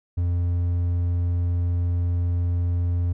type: tone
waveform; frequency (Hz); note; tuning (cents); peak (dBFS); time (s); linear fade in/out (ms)
triangle; 87.31; F2; 0; -18; 0.17-3.13; 10
effects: none